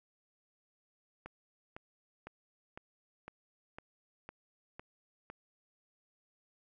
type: click train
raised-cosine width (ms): 0.5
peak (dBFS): -30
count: 9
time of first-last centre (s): 1.26-5.3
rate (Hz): 1.98
effects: none